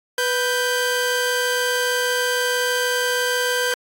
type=tone pair together; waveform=sawtooth; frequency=493.9 / 1568 Hz; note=B4 / G6; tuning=0 / 0 cents; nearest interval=octave + minor sixth; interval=2000 cents; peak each=-18 dBFS; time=0.18-3.74 s; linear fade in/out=2 ms; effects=AAC 64 kbps